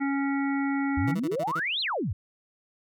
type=harmonic tone; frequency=277.2 Hz; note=C#4; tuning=in tune; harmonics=1 / 3 / 5 / 7 / 8; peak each=-25 / -35 / -37 / -37 / -41 dBFS; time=0-1.15 s; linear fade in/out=20 ms
type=exponential two-way sweep; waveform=sine; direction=up then down; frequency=75.8 to 4300 to 75.8 Hz; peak=-26 dBFS; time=0.97-2.13 s; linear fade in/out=5 ms; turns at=1.81 s
type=tone bursts; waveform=20% pulse; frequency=163.1 Hz; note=E3; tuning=18 cents flat; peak=-28 dBFS; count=7; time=1.07-1.6 s; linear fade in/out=10 ms; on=50 ms; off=30 ms
effects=none